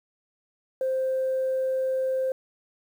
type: tone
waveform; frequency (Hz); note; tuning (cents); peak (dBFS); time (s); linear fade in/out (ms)
sine; 523.3; C5; 0; -22; 0.81-2.32; 2
effects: tanh soft clip ceiling -19 dBFS + 9-bit